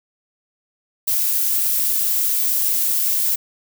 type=noise; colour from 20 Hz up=violet; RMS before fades=-19 dBFS; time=1.07-3.36 s; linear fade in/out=10 ms; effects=none